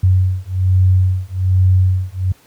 sine beating tone pair, 92.3 / 93.5 Hz, F#2 / F#2, -4 / +19 cents, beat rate 1.2 Hz, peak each -13 dBFS, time 0.03-2.32 s, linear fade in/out 5 ms, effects pink hiss -50 dBFS RMS until 2.46 s + high-pass 60 Hz 12 dB/octave

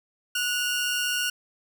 sawtooth tone pair together, 1464.8 / 2794 Hz, F#6 / F7, -18 / 0 cents, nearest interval major seventh, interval 1118 cents, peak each -24 dBFS, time 0.35-1.3 s, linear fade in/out 5 ms, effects none

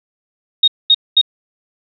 sine tone bursts, 3729 Hz, A#7, in tune, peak -6 dBFS, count 3, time 0.63-1.214 s, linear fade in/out 5 ms, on 48 ms, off 220 ms, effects none

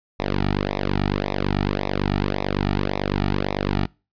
sawtooth tone with flanger, 49 Hz, G1, in tune, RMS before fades -23 dBFS, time 0.19-3.86 s, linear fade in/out 10 ms, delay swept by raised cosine 0.65 to 1.95 ms, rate 1.8 Hz, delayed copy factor -0.95, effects noise-tail reverb RT60 0.3 s tail -24 dB re dry + resampled to 11025 Hz

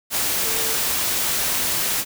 sine tone in noise, 448 Hz, A4, 31 cents sharp, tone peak -32 dBFS, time 0.43-0.78 s, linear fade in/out 50 ms, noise white, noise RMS -22 dBFS, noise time 0.1-2.05 s, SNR -13 dB, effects none

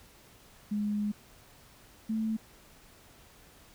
sine tone pair in turn, 208 / 220.4 Hz, G#3 / A3, +3 / +3 cents, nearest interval minor second, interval 100 cents, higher second, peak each -28 / -28 dBFS, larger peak neither, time 0.71-1.12 / 2.09-2.37 s, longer first, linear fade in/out 10 ms, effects pink hiss -57 dBFS RMS until 3.74 s

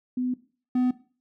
sine / triangle tone pair in turn, 251.2 / 251.2 Hz, B3 / B3, +30 / +30 cents, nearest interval unison, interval 0 cents, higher neither, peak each -24 / -18 dBFS, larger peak second, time 0.17-0.34 / 0.75-0.91 s, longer first, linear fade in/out 5 ms, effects noise-tail reverb RT60 0.4 s tail -17 dB re dry

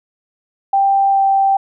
sine tone with pitch glide, 787 to 782 Hz, G5 to G5, +7 to -4 cents, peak -10 dBFS, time 0.73-1.57 s, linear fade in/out 5 ms, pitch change -11 cents, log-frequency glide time 1.1-1.21 s, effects none

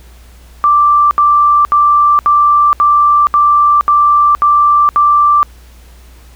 sine tone bursts, 1174.7 Hz, D6, in tune, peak -5 dBFS, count 9, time 0.64-5.43 s, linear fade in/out 0 ms, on 470 ms, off 70 ms, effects added 60 Hz sine -36 dBFS peak until 6.35 s + pink hiss -45 dBFS RMS until 6.35 s

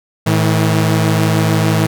sawtooth tone pair together, 109.29 / 160.6 Hz, A2 / E3, -11 / -45 cents, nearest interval perfect fifth, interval 666 cents, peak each -10 dBFS, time 0.26-1.87 s, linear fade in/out 10 ms, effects none

